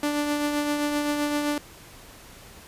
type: tone with tremolo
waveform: sawtooth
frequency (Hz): 293.7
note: D4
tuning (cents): 0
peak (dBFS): -18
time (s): 0.03-1.58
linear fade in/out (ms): 2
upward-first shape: triangle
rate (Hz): 7.7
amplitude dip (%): 40
effects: pink hiss -47 dBFS RMS until 2.67 s + resampled to 32000 Hz